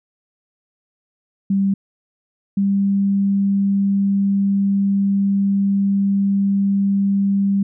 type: tone pair in turn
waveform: sine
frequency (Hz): 196 / 197.93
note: G3 / G3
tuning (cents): 0 / +17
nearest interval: unison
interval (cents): 17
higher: second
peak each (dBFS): -14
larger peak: neither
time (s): 1.5-1.74 / 2.57-7.63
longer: second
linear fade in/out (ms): 5
effects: none